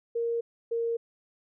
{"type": "tone pair in turn", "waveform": "sine", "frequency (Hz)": [466.2, 463.5], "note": ["A#4", "A#4"], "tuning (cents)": [0, -10], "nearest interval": "unison", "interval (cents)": 10, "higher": "first", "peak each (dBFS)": -26, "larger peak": "neither", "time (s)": [[0.15, 0.41], [0.71, 0.97]], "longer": "neither", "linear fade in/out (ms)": 10, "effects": []}